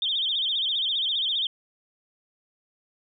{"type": "tone with vibrato", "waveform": "sine", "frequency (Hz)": 3378, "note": "G#7", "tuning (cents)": 29, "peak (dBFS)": -23, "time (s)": [0.02, 1.47], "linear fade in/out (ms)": 2, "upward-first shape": "sine", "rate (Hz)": 15, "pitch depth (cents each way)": 170, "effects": []}